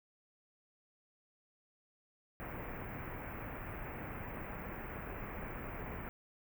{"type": "band-stop noise", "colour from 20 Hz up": "pink", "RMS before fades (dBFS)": -44, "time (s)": [2.4, 6.09], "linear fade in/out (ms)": 0, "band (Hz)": [2400, 16000], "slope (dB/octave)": 48, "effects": []}